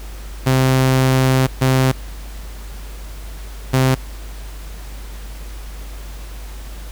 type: tone bursts at uneven times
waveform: sawtooth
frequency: 130.81 Hz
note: C3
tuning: in tune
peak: -8 dBFS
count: 3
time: 0.46-1.47 / 1.61-1.92 / 3.73-3.95 s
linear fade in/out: 10 ms
effects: added 50 Hz sine -29 dBFS peak until 6.91 s + pink hiss -40 dBFS RMS until 6.91 s